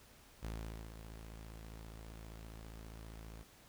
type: tone with ADSR envelope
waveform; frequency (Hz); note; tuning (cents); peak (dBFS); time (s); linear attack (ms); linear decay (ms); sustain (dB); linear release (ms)
sawtooth; 55; A1; 0; -36; 0.42-3.44; 22; 450; -9; 24
effects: pink hiss -62 dBFS RMS until 3.68 s